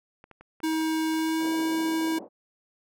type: clicks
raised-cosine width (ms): 0.5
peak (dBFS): -33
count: 12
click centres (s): 0.241 / 0.313 / 0.41 / 0.603 / 0.733 / 0.812 / 1.14 / 1.191 / 1.289 / 1.407 / 1.459 / 1.603
type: tone with pitch glide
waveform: square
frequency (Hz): 318.1 to 322.4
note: D#4 to E4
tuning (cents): +38 to -38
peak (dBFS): -25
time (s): 0.63-2.19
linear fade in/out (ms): 10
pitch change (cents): +24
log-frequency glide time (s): 1.11-1.49
type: band-pass noise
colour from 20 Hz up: pink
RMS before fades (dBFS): -42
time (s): 1.38-2.29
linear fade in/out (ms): 50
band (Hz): 240 to 730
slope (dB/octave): 24
effects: none